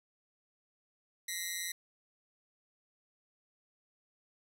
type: ring-modulated tone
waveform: 10% pulse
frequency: 1975.5 Hz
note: B6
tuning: in tune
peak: -24 dBFS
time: 1.28-1.72 s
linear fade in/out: 5 ms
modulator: 89.4 Hz
effects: none